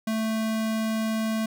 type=tone; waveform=square; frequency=220.8 Hz; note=A3; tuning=6 cents sharp; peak=-25 dBFS; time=0.07-1.46 s; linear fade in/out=5 ms; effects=none